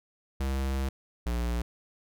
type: tone pair in turn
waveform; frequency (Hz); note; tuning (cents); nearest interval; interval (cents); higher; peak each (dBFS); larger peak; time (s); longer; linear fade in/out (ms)
square; 67 / 59.19; C2 / A#1; +42 / +27; major second; 215; first; -28 / -28; neither; 0.4-0.89 / 1.26-1.62; first; 5
effects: none